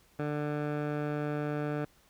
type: tone with low-pass filter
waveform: 15% pulse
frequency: 148.3 Hz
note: D3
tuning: 17 cents sharp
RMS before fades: -33 dBFS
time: 0.19-1.85 s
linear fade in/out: 5 ms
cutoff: 1600 Hz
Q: 0.92
effects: pink hiss -64 dBFS RMS until 2.09 s